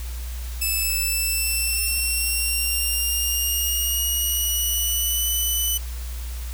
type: tone with pitch glide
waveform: 5% pulse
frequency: 2620 to 2992 Hz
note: E7 to F#7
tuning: -11 to +19 cents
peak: -13 dBFS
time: 0.61-5.78 s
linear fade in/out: 10 ms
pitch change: +230 cents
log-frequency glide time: 0.81-5.3 s
effects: added 60 Hz sine -28 dBFS peak until 6.53 s + white hiss -41 dBFS RMS until 6.53 s